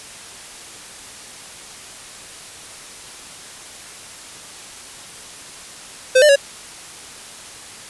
square tone with pitch steps, 516 / 598 / 559 Hz, C5 / D5 / C#5, -24 / +31 / +14 cents, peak -9 dBFS, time 6.15-6.36 s, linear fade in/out 10 ms, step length 70 ms, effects white hiss -37 dBFS RMS until 7.89 s + resampled to 24000 Hz

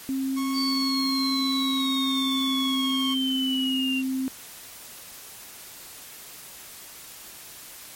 sine tone with pitch glide, 266.9 to 262.5 Hz, C4 to C4, +35 to +6 cents, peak -24 dBFS, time 0.09-4.28 s, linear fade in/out 0 ms, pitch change -29 cents, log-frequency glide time 1.36-3.56 s
sawtooth tone, 1098 Hz, C#6, 17 cents flat, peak -28 dBFS, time 0.36-3.15 s, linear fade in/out 20 ms
sine exponential sweep, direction down, 4584 to 2751 Hz, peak -26 dBFS, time 0.53-4.03 s, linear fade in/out 50 ms
effects white hiss -43 dBFS RMS until 7.95 s + MP3 64 kbps

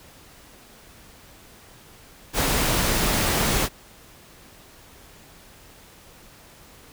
pink noise, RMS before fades -22 dBFS, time 2.33-3.69 s, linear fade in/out 50 ms, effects pink hiss -49 dBFS RMS until 6.92 s

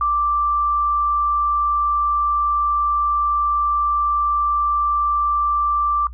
sine tone, 1174.7 Hz, D6, in tune, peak -16 dBFS, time 0.01-6.07 s, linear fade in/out 2 ms, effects noise-tail reverb RT60 0.1 s tail -18 dB re dry + added 60 Hz sine -32 dBFS peak until 6.13 s

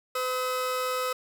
40% pulse tone pair together, 507.5 / 1278 Hz, B4 / D#6, +47 / +46 cents, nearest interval octave + major third, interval 1599 cents, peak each -29 / -29 dBFS, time 0.15-1.13 s, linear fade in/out 5 ms, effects none

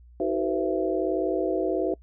sine tone cluster, 319.1 / 377.8 / 470.7 / 512 / 667 Hz, D#4 / F#4 / A#4 / C5 / E5, +44 / +36 / +17 / -38 / +20 cents, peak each -29 / -27 / -33 / -30 / -30 dBFS, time 0.2-1.94 s, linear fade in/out 2 ms, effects noise-tail reverb RT60 0.1 s tail -26 dB re dry + added 60 Hz sine -48 dBFS peak until 2.02 s

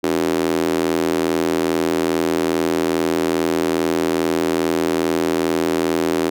square tone with high-pass filter, 41.2 Hz, E1, in tune, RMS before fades -19 dBFS, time 0.03-6.3 s, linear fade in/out 10 ms, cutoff 330 Hz, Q 3.1, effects none

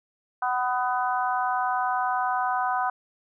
harmonic tone, 250 Hz, B3, 21 cents sharp, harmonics 3 / 4 / 5 / 6, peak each -26 / -28 / -30 / -32 dBFS, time 0.42-2.9 s, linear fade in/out 5 ms, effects none

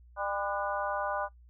harmonic tone with a mistuned harmonic, 200 Hz, G3, 35 cents sharp, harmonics 3 / 4 / 5 / 6 / 7, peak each -35 / -36 / -37 / -38 / -38 dBFS, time 0.16-1.29 s, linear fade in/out 50 ms, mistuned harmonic 7, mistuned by +85 cents, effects noise-tail reverb RT60 0.1 s tail -18 dB re dry + added 60 Hz sine -53 dBFS peak until 1.49 s

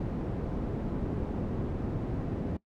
white low-pass noise, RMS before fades -33 dBFS, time 0-2.57 s, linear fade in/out 5 ms, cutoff 270 Hz, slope 12 dB/octave, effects noise-tail reverb RT60 0.1 s tail -20 dB re dry

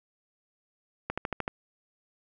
click train, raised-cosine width 0.5 ms, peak -15 dBFS, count 6, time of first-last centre 1.1-1.479 s, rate 13.2 Hz, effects none

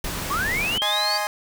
pink noise, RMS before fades -29 dBFS, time 0.04-0.78 s, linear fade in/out 2 ms
sine linear sweep, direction up, 1057 to 4699 Hz, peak -22 dBFS, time 0.3-1.18 s, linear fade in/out 10 ms
25% pulse chord, Ab major, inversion second, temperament equal, 622.3 / 830.6 / 1046.5 Hz, Eb5 / Ab5 / C6, 0 / 0 / 0 cents, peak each -25 / -22 / -26 dBFS, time 0.82-1.27 s, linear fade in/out 0 ms
effects none

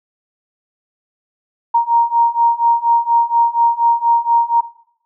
sine beating tone pair, 932.3 / 936.5 Hz, A#5 / A#5, 0 / +8 cents, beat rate 4.2 Hz, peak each -14 dBFS, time 1.74-4.61 s, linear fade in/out 10 ms, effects noise-tail reverb RT60 0.7 s tail -17 dB re dry

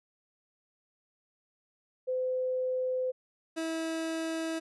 sine / 30% pulse tone pair in turn, 511 / 324.5 Hz, C5 / E4, -41 / -27 cents, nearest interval minor sixth, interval 786 cents, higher first, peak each -28 / -29 dBFS, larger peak first, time 2.07-3.12 / 3.56-4.6 s, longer first, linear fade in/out 20 ms, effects resampled to 24000 Hz

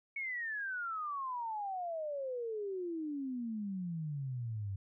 sine exponential sweep, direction down, 2233 to 95 Hz, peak -36 dBFS, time 0.16-4.76 s, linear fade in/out 5 ms, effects none

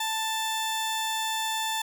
sawtooth tone pair together, 883 / 1766 Hz, A5 / A6, +6 / +6 cents, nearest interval octave, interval 1200 cents, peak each -25 dBFS, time 0-1.82 s, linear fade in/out 5 ms, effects none

